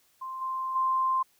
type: tone with level steps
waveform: sine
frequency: 1046.5 Hz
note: C6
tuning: in tune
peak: -34 / -29 / -23 dBFS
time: 0.21-1.23 s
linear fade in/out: 10 ms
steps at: 0.41 / 0.75 s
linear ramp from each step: 10 ms
effects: white hiss -66 dBFS RMS until 1.39 s